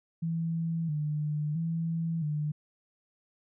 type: tone with vibrato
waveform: sine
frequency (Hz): 157.4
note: D#3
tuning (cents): +20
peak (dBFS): -28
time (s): 0.22-2.52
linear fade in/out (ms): 10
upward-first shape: square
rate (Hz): 0.75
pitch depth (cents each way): 81
effects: none